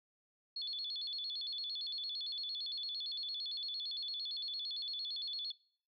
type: tone with vibrato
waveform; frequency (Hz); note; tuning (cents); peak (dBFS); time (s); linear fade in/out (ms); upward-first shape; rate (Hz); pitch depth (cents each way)
sine; 3868; B7; -37; -38; 0.56-5.52; 5; square; 8.8; 190
effects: noise-tail reverb RT60 0.5 s tail -20 dB re dry